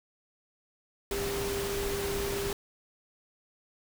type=tone in noise; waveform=sine; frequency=398.9 Hz; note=G4; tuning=30 cents sharp; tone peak=-32 dBFS; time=1.11-2.53 s; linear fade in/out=2 ms; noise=pink; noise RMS=-35 dBFS; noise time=1.11-2.53 s; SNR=0 dB; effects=none